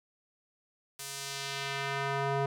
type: tone with band-pass filter sweep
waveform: square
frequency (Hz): 138.59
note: C#3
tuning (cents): 0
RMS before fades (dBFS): -34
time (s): 0.99-2.46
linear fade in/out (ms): 5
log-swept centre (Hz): 10000 to 670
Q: 0.83
effects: none